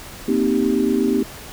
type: chord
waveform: sine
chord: C minor seventh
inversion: third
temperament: equal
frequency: 233.1 / 261.6 / 311.1 / 392 Hz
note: Bb3 / C4 / Eb4 / G4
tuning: 0 / 0 / 0 / 0 cents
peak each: -21 / -20 / -22 / -21 dBFS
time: 0.28-1.23 s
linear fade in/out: 5 ms
effects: pink hiss -37 dBFS RMS until 1.52 s